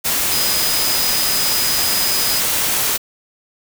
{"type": "tone in noise", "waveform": "sine", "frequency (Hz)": 4995, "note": "D#8", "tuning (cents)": 6, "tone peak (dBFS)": -21, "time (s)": [0.31, 2.41], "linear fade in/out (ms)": 20, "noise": "white", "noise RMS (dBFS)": -18, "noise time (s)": [0.04, 2.98], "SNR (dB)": -6, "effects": []}